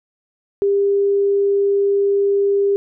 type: tone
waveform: sine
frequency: 399.8 Hz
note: G4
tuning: 34 cents sharp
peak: -13 dBFS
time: 0.62-2.76 s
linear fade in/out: 0 ms
effects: none